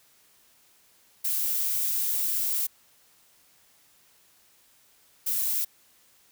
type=noise bursts at uneven times; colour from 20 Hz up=violet; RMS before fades=-27 dBFS; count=2; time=1.24-2.67 / 5.26-5.65 s; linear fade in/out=10 ms; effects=white hiss -61 dBFS RMS until 6.31 s